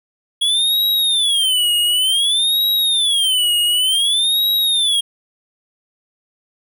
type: tone with vibrato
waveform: square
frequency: 3322 Hz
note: G#7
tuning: in tune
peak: -14 dBFS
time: 0.41-5.01 s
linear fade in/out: 10 ms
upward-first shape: sine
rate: 0.55 Hz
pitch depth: 250 cents each way
effects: none